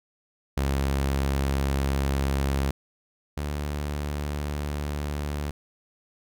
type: tone pair in turn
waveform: sawtooth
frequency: 68.6 / 73.21 Hz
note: C#2 / D2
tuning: -17 / -5 cents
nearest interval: minor second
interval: 112 cents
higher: second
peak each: -19 / -24 dBFS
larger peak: first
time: 0.57-2.71 / 3.37-5.51 s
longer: neither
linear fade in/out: 5 ms
effects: none